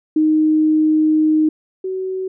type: tone pair in turn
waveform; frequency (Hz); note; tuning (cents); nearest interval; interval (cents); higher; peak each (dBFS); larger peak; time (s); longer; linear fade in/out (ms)
sine; 310.4 / 376.3; D#4 / F#4; -4 / +29; minor third; 333; second; -11 / -20; first; 0.16-1.49 / 1.84-2.28; first; 5
effects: none